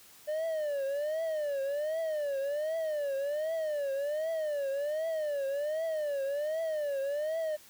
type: tone with vibrato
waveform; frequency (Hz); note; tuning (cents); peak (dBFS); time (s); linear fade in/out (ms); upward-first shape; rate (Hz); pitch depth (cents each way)
triangle; 596; D5; +25; -28; 0.27-7.57; 20; triangle; 1.3; 180
effects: white hiss -56 dBFS RMS until 7.69 s